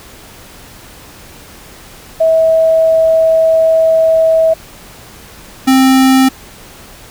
sine / square tone pair in turn, 647 / 263.4 Hz, E5 / C4, -32 / +12 cents, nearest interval octave + major third, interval 1556 cents, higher first, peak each -6 dBFS, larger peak neither, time 2.2-4.54 / 5.67-6.29 s, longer first, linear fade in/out 10 ms, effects pink hiss -36 dBFS RMS until 7.1 s

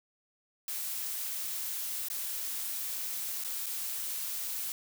blue noise with dropouts, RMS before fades -36 dBFS, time 0.68-4.72 s, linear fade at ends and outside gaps 1 ms, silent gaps 2.085-2.1 / 3.438-3.446 / 3.66-3.665 s, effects none

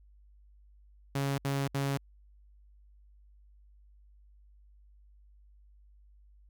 sawtooth tone bursts, 138.59 Hz, C#3, in tune, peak -25 dBFS, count 3, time 1.15-1.974 s, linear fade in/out 5 ms, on 230 ms, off 67 ms, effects added 50 Hz sine -56 dBFS peak until 6.49 s

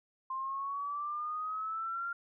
sine exponential sweep, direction up, 1046.5 to 1396.9 Hz, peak -34 dBFS, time 0.3-2.13 s, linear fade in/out 5 ms, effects none

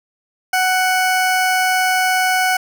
20% pulse tone, 743 Hz, F#5, 7 cents sharp, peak -9 dBFS, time 0.53-2.57 s, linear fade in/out 5 ms, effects none

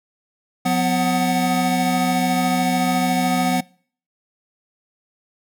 square tone cluster, 179.4 / 251.6 / 741 Hz, F3 / B3 / F#5, +47 / +32 / +2 cents, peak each -22 dBFS, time 0.65-3.61 s, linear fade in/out 10 ms, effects noise-tail reverb RT60 0.5 s tail -24 dB re dry

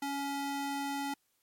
square ring-modulated tone, 561 Hz, C#5, 21 cents sharp, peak -31 dBFS, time 0.02-1.14 s, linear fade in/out 5 ms, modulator 282 Hz, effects white hiss -75 dBFS RMS until 1.42 s + MP3 64 kbps

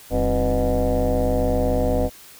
sine tone with frequency modulation, 265.4 Hz, C4, 25 cents sharp, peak -16 dBFS, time 0.1-2.1 s, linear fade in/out 50 ms, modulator 116 Hz, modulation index 3.5, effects tanh soft clip ceiling -12 dBFS + white hiss -45 dBFS RMS until 2.39 s

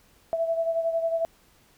sine beating tone pair, 659.3 / 670.3 Hz, E5 / E5, 0 / +29 cents, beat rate 11 Hz, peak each -24 / -31 dBFS, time 0.33-1.25 s, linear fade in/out 0 ms, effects pink hiss -60 dBFS RMS until 1.77 s

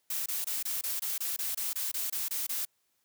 blue noise bursts, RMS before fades -33 dBFS, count 14, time 0.1-2.652 s, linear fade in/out 5 ms, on 160 ms, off 24 ms, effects white hiss -75 dBFS RMS until 3.04 s + high-pass 60 Hz 12 dB/octave

